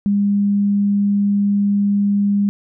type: tone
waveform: sine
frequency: 202.2 Hz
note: G#3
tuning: 46 cents flat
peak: -13 dBFS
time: 0.06-2.49 s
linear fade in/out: 0 ms
effects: none